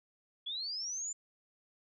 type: linear sweep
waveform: sine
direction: up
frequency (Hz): 3313 to 7170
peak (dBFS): -36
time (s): 0.46-1.13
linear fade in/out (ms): 10
effects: none